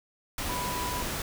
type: tone in noise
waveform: sine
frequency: 987.8 Hz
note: B5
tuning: in tune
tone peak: -33 dBFS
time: 0.49-1.02 s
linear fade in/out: 2 ms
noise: pink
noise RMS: -33 dBFS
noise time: 0.38-1.22 s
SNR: -3 dB
effects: none